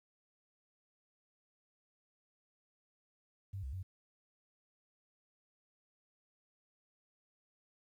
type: tone with pitch steps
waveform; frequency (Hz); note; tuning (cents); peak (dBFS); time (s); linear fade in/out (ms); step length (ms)
sine; 97.7 / 66.4 / 93.2; G2 / C2 / F#2; -5 / +26 / +13; -39; 3.53-3.83; 10; 100
effects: 12-bit